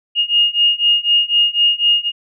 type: beating tone pair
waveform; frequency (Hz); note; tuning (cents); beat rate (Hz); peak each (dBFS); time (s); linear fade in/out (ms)
sine; 2847 / 2851; F7 / F7; +33 / +35; 4; -15 / -14; 0.15-2.12; 50
effects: none